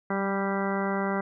harmonic tone with a mistuned harmonic, 196.6 Hz, G3, 5 cents sharp, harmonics 1 / 2 / 3 / 4 / 5 / 6 / 7 / 8 / 10, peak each -29 / -32 / -34 / -35 / -36 / -37 / -37 / -38 / -39 dBFS, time 0.1-1.21 s, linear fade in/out 5 ms, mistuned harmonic 1, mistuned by -17 cents, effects none

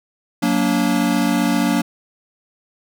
square chord, Gb augmented, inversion none, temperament equal with one note detuned, 185 / 233.1 / 288.1 Hz, Gb3 / Bb3 / D4, 0 / 0 / -33 cents, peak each -22 / -20 / -20 dBFS, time 0.42-1.82 s, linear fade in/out 10 ms, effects none

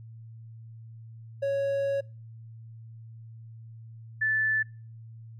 triangle / sine tone pair in turn, 554.4 / 1751 Hz, C#5 / A6, 0 / -9 cents, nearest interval octave + minor sixth, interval 1991 cents, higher second, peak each -23 dBFS, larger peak neither, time 1.42-2.01 / 4.21-4.63 s, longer first, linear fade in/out 10 ms, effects noise-tail reverb RT60 0.4 s tail -26 dB re dry + added 113 Hz sine -43 dBFS peak until 5.39 s

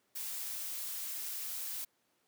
blue noise, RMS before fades -40 dBFS, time 0.15-1.85 s, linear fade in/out 10 ms, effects pink hiss -75 dBFS RMS until 2.27 s + high-pass 200 Hz 12 dB/octave

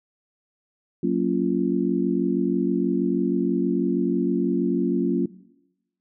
sine chord, Gb major seventh, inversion none, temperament just, 185 / 231.2 / 277.5 / 346.9 Hz, Gb3 / Bb3 / Db4 / F4, 0 / -14 / +2 / -12 cents, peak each -25 dBFS, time 1.03-5.26 s, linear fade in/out 5 ms, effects noise-tail reverb RT60 0.9 s tail -19 dB re dry

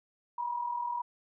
sine tone pair together, 960 / 1000 Hz, B5 / B5, -49 / +21 cents, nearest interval minor second, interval 70 cents, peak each -32 / -39 dBFS, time 0.38-1.02 s, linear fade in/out 5 ms, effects none

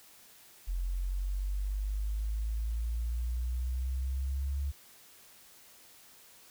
sine exponential sweep, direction up, 43.65 to 70.6 Hz, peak -30 dBFS, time 0.67-4.72 s, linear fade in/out 20 ms, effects white hiss -57 dBFS RMS until 6.5 s

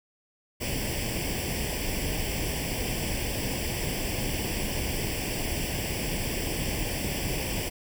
pink noise with comb filter, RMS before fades -30 dBFS, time 0.6-7.7 s, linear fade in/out 20 ms, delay 0.38 ms, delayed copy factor +0.85, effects none

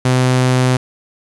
sawtooth tone, 127.6 Hz, C3, 43 cents flat, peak -7 dBFS, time 0.05-0.77 s, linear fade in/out 5 ms, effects resampled to 24000 Hz + 7-bit

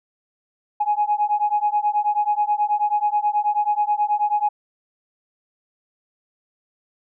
sine beating tone pair, 830.6 / 839.9 Hz, G#5 / G#5, 0 / +19 cents, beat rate 9.3 Hz, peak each -20 dBFS, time 0.8-4.49 s, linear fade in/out 10 ms, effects tanh soft clip ceiling -10 dBFS

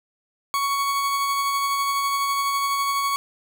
40% pulse tone with tremolo, 1115 Hz, C#6, 10 cents sharp, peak -19 dBFS, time 0.54-3.16 s, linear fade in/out 0 ms, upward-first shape sine, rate 12 Hz, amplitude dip 25%, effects none

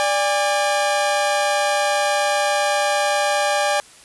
sawtooth tone pair together, 587.3 / 812.3 Hz, D5 / G#5, 0 / -39 cents, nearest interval tritone, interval 561 cents, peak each -16 dBFS, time 0-3.8 s, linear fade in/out 0 ms, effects white hiss -46 dBFS RMS until 4.04 s + resampled to 24000 Hz

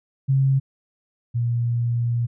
sine tone pair in turn, 135 / 118.69 Hz, C#3 / A#2, -45 / +32 cents, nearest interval major second, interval 223 cents, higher first, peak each -15 / -19 dBFS, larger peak first, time 0.28-0.6 / 1.34-2.27 s, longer second, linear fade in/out 20 ms, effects none

